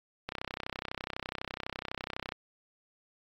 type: click train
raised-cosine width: 0.3 ms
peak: -19 dBFS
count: 66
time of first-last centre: 0.29-2.321 s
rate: 32 Hz
effects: AAC 48 kbps